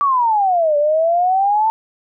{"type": "exponential two-way sweep", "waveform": "sine", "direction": "down then up", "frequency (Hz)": [1167, 578, 896], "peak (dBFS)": -12, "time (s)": [0.01, 1.7], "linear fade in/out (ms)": 0, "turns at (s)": 0.77, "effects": []}